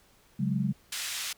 sine chord, C# suspended fourth, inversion none, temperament equal, 138.59 / 185 / 207.7 Hz, C#3 / F#3 / G#3, 0 / 0 / 0 cents, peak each -30 dBFS, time 0.39-0.73 s, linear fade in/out 10 ms
pink band-pass noise, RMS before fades -35 dBFS, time 0.92-1.33 s, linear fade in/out 5 ms, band 2400 to 10000 Hz, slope 12 dB/octave
effects pink hiss -62 dBFS RMS until 1.37 s

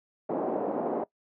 white band-pass noise, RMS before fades -30 dBFS, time 0.29-1.04 s, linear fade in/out 5 ms, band 230 to 700 Hz, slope 24 dB/octave, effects noise-tail reverb RT60 0.1 s tail -20 dB re dry

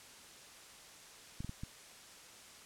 clicks, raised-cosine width 5 ms, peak -29 dBFS, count 4, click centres 1.405 / 1.446 / 1.494 / 1.635 s, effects white hiss -55 dBFS RMS until 2.65 s + low-pass 9000 Hz 12 dB/octave

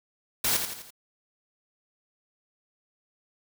white noise with echo, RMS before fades -25 dBFS, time 0.44-0.57 s, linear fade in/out 5 ms, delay 84 ms, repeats 4, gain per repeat -6 dB, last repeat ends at 0.906 s, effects none

